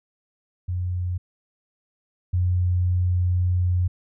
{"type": "tone pair in turn", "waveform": "sine", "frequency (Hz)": [89.8, 89.8], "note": ["F2", "F2"], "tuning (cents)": [49, 49], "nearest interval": "unison", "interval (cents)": 0, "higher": "neither", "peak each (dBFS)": [-23, -18], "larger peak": "second", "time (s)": [[0.68, 1.18], [2.33, 3.88]], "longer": "second", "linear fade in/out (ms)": 10, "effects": []}